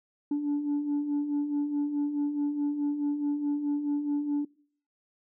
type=beating tone pair; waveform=sine; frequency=286.6 / 291.3 Hz; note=D4 / D4; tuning=-42 / -14 cents; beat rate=4.7 Hz; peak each=-33 / -25 dBFS; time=0.31-4.45 s; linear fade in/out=5 ms; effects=noise-tail reverb RT60 0.6 s tail -25 dB re dry + tanh soft clip ceiling -23 dBFS